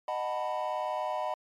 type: chord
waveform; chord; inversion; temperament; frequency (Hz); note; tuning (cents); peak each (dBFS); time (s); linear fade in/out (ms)
triangle; B dominant seventh; first; just; 617.4 / 740.8 / 889 / 987.8; D#5 / F#5 / A5 / B5; -14 / +2 / +18 / 0; -32 / -33 / -36 / -33; 0.08-1.34; 2
effects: tanh soft clip ceiling -19 dBFS + MP3 64 kbps